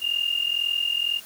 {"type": "tone pair together", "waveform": "sine", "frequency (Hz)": [2798, 2840], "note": ["F7", "F7"], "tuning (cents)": [3, 28], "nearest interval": "unison", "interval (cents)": 25, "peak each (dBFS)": -25, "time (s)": [0, 1.21], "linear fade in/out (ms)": 50, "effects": ["white hiss -45 dBFS RMS until 1.25 s"]}